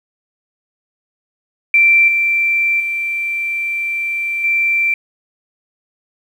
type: tone with level steps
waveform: sine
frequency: 2349 Hz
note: D7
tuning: in tune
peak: -7 / -12 / -17 / -12 dBFS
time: 1.74-4.94 s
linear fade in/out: 2 ms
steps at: 2.08 / 2.8 / 4.44 s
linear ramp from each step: 2 ms
effects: 7-bit